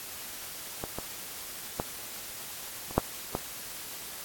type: clicks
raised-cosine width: 1 ms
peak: -19 / -20 / -14 / -26 / -6 / -14 dBFS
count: 6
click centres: 0.839 / 0.986 / 1.799 / 2.91 / 2.98 / 3.351 s
effects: white hiss -41 dBFS RMS until 4.24 s + AAC 64 kbps